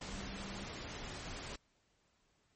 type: tone in noise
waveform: sine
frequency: 196 Hz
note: G3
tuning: in tune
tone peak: -48 dBFS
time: 0.08-0.66 s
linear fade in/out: 5 ms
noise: pink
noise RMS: -45 dBFS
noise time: 0.01-1.56 s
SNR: -6 dB
effects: pink hiss -75 dBFS RMS until 2.55 s + MP3 32 kbps